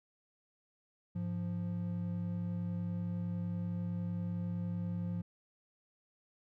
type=tone pair together; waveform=triangle; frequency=103.83 / 174.62 Hz; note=G#2 / F3; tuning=0 / 0 cents; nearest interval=major sixth; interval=900 cents; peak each=-37 / -34 dBFS; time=1.15-5.22 s; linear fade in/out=10 ms; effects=none